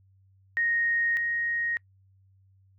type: tone pair in turn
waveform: sine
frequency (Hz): 1864.7 / 1872.5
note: A#6 / A#6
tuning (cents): 0 / +7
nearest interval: unison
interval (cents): 7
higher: second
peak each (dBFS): -23 / -26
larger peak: first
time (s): 0.57-1.17 / 1.17-1.77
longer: neither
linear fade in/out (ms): 0
effects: noise-tail reverb RT60 0.1 s tail -25 dB re dry + added 96 Hz sine -58 dBFS peak until 2.78 s